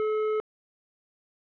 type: tone with hard clipping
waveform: sine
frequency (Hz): 430.5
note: A4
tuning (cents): -38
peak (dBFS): -26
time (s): 0-0.4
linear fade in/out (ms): 0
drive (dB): 11
effects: low-pass 2000 Hz 12 dB/octave